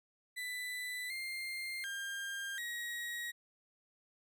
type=tone with pitch steps; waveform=35% pulse; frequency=1991 / 2108 / 1601 / 1899 Hz; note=B6 / C7 / G6 / A#6; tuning=+14 / +12 / +36 / +32 cents; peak=-37 dBFS; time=0.36-3.32 s; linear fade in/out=20 ms; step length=740 ms; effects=none